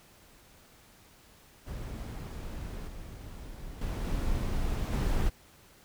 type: noise with level steps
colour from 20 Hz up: brown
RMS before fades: -38 / -43 / -33 / -31 / -28 dBFS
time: 1.66-5.3 s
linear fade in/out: 20 ms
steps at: 2.87 / 3.81 / 4.04 / 4.92 s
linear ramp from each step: 5 ms
effects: pink hiss -58 dBFS RMS until 5.84 s